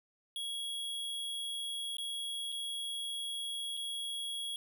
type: tone with dropouts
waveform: square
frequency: 3322 Hz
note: G#7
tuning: in tune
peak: -37 dBFS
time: 0.36-4.56 s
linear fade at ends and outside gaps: 1 ms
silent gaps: 1.969-1.983 / 2.52-2.524 / 3.769-3.773 s
effects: none